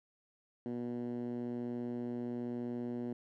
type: tone with band-pass filter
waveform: 10% pulse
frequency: 121 Hz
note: B2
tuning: 35 cents flat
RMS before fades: -39 dBFS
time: 0.66-3.13 s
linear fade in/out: 0 ms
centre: 260 Hz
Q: 2.2
effects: none